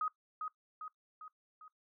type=tone with echo; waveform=sine; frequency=1256 Hz; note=D#6; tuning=16 cents sharp; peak=-32 dBFS; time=0.01-0.08 s; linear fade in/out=2 ms; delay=400 ms; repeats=4; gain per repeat=-5 dB; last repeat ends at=1.68 s; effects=noise-tail reverb RT60 0.1 s tail -17 dB re dry